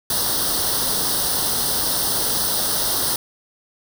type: noise with comb filter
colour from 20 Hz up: white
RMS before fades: -21 dBFS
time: 0.1-3.16 s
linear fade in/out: 2 ms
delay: 0.21 ms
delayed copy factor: +0.85
effects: none